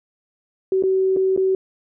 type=tone with dropouts; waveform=sine; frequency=379.7 Hz; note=F#4; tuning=45 cents sharp; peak=-15 dBFS; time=0.72-1.55 s; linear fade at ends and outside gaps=2 ms; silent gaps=0.825-0.836 / 1.164-1.169 / 1.364-1.375 s; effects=none